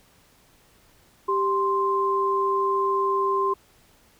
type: tone pair together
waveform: sine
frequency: 392 / 1046.5 Hz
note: G4 / C6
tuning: 0 / 0 cents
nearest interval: octave + perfect fourth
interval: 1700 cents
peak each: -24 / -22 dBFS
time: 1.28-3.54 s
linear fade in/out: 10 ms
effects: pink hiss -58 dBFS RMS until 4.19 s